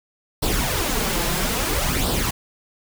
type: noise with flanger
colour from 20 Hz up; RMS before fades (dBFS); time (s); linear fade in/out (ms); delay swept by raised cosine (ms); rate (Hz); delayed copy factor
pink; -22; 0.42-2.31; 10; 0.22 to 5.82; 0.6; +0.6
effects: none